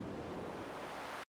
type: noise with band-pass filter sweep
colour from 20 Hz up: pink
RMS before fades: -44 dBFS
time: 0-1.24 s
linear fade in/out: 10 ms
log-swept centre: 260 to 1300 Hz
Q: 0.74
effects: high-pass 60 Hz 12 dB/octave + Opus 48 kbps